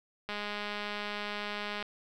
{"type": "click train", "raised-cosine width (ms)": 0.3, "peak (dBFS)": -21, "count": 319, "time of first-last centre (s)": [0.29, 1.826], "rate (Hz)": 207, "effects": ["10-bit"]}